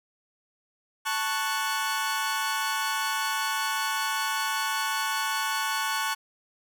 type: chord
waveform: sawtooth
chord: F# minor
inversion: first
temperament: equal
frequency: 880 / 1108.7 / 1480 Hz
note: A5 / C#6 / F#6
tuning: 0 / 0 / 0 cents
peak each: -27 dBFS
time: 1.05-6.15 s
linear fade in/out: 20 ms
effects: none

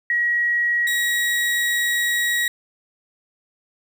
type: tone pair in turn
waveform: sine / 35% pulse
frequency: 1907 / 1907 Hz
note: A#6 / A#6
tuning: +39 / +39 cents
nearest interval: unison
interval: 0 cents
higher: neither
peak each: -17 dBFS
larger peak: neither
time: 0.1-0.87 / 0.87-2.48 s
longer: second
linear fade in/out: 2 ms
effects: 9-bit

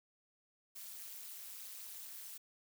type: noise with amplitude modulation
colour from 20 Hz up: blue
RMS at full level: -45 dBFS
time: 0.75-2.38 s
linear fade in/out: 10 ms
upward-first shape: sine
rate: 208 Hz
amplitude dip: 100%
effects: none

